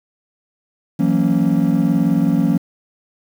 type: chord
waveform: triangle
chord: F# dominant seventh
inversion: third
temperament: just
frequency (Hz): 166.5 / 185 / 231.2 / 277.5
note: E3 / F#3 / A#3 / C#4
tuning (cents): +18 / 0 / -14 / +2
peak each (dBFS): -16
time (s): 0.99-2.58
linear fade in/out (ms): 10
effects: tanh soft clip ceiling -4 dBFS + 7-bit